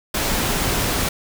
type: noise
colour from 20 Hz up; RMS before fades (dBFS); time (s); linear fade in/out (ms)
pink; -21; 0.14-1.09; 5
effects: none